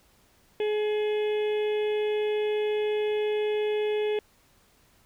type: harmonic tone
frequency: 422.8 Hz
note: G#4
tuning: 31 cents sharp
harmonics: 1 / 2 / 4 / 5 / 6 / 7 / 8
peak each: -24 / -40 / -45 / -44 / -42 / -47 / -44 dBFS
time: 0.6-4.19 s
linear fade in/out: 2 ms
effects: pink hiss -62 dBFS RMS until 5.05 s